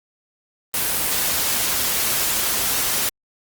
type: noise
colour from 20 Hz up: white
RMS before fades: -21 dBFS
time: 0.74-3.09 s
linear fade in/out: 2 ms
effects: Opus 24 kbps